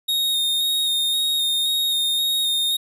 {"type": "tone with vibrato", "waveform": "45% pulse", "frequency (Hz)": 3713, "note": "A#7", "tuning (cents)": -8, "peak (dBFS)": -18, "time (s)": [0.08, 2.77], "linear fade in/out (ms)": 10, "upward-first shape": "square", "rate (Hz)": 1.9, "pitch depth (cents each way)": 17, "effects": []}